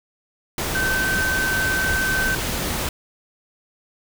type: tone in noise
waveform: sine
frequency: 1540 Hz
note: G6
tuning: 31 cents flat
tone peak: -20 dBFS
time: 0.75-2.35 s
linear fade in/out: 2 ms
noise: pink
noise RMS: -25 dBFS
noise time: 0.58-2.89 s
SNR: +2 dB
effects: none